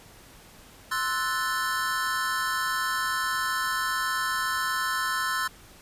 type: chord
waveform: square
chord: F# half-diminished seventh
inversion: second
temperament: equal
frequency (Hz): 1046.5 / 1318.5 / 1480 / 1760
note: C6 / E6 / F#6 / A6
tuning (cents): 0 / 0 / 0 / 0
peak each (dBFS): -32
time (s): 0.91-5.48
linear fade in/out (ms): 10
effects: pink hiss -51 dBFS RMS until 5.81 s + resampled to 32000 Hz